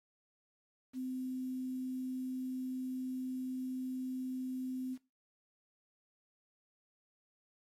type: tone with quantisation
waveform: sine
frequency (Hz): 257.1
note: C4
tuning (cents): -30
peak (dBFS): -36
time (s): 0.93-4.98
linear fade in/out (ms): 50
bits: 10
effects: noise-tail reverb RT60 0.3 s tail -19 dB re dry + MP3 64 kbps